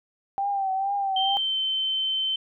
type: tone with vibrato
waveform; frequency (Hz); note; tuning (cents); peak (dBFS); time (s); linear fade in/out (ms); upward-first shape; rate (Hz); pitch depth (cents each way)
sine; 783; G5; -2; -23; 0.38-1.37; 0; triangle; 2.2; 62
type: tone with pitch glide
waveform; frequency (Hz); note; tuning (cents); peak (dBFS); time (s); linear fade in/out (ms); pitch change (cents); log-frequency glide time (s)
sine; 3135 to 3085; G7 to G7; -1 to -28; -23; 1.16-2.36; 5; -27; 1.29-1.58
effects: none